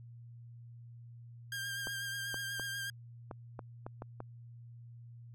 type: tone with vibrato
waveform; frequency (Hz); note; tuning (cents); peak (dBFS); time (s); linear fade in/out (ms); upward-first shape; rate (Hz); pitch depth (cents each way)
sawtooth; 1600; G6; +35; -34; 1.52-2.9; 2; triangle; 8.2; 30
type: clicks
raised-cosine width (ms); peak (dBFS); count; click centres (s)
1; -28; 8; 1.871 / 2.343 / 2.597 / 3.312 / 3.592 / 3.865 / 4.021 / 4.204
effects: added 118 Hz sine -49 dBFS peak until 5.34 s

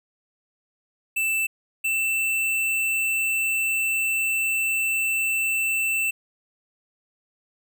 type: tone pair in turn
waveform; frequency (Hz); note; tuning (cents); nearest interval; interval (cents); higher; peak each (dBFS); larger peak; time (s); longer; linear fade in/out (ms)
square; 2653 / 2668; E7 / E7; +10 / +20; unison; 10; second; -22; neither; 1.16-1.47 / 1.84-6.11; second; 10
effects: none

